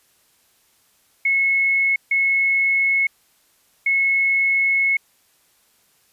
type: tone bursts at uneven times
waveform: sine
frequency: 2186 Hz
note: C#7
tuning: 25 cents flat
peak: -15 dBFS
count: 3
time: 1.25-1.96 / 2.11-3.07 / 3.86-4.97 s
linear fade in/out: 5 ms
effects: white hiss -60 dBFS RMS until 6.12 s + resampled to 32000 Hz